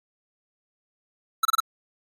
square tone bursts, 1318.5 Hz, E6, in tune, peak -18 dBFS, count 4, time 1.43-1.602 s, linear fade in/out 5 ms, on 22 ms, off 28 ms, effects AAC 64 kbps

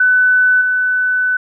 sine tone with level steps, 1500 Hz, F#6, 23 cents sharp, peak -8 / -12 dBFS, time 0-1.37 s, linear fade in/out 5 ms, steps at 0.61 s, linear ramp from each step 5 ms, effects none

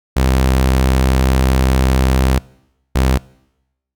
sawtooth tone pair in turn, 65.2 / 65.2 Hz, C2 / C2, -5 / -5 cents, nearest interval unison, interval 0 cents, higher neither, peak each -7 dBFS, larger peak neither, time 0.16-2.39 / 2.95-3.18 s, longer first, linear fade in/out 10 ms, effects noise-tail reverb RT60 0.9 s tail -24 dB re dry

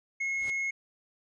triangle tone, 2169 Hz, C#7, 38 cents flat, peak -27 dBFS, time 0.2-0.71 s, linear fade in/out 10 ms
pink noise with exponential growth, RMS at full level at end -42 dBFS, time 0.29-0.5 s, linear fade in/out 0 ms, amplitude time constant 45 ms
effects resampled to 22050 Hz

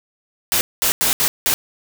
white noise bursts at uneven times, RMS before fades -17 dBFS, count 5, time 0.52-0.61 / 0.82-0.92 / 1.01-1.13 / 1.2-1.28 / 1.46-1.54 s, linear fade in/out 0 ms, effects none

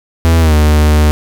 45% pulse tone with pitch glide, 82.41 to 75.57 Hz, E2 to D#2, 0 to -50 cents, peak -6 dBFS, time 0.25-1.11 s, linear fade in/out 0 ms, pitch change -150 cents, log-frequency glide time 0.4-0.54 s, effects none

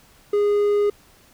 triangle tone, 411.6 Hz, G#4, 16 cents flat, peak -14 dBFS, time 0.33-0.9 s, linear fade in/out 5 ms, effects pink hiss -53 dBFS RMS until 1.33 s

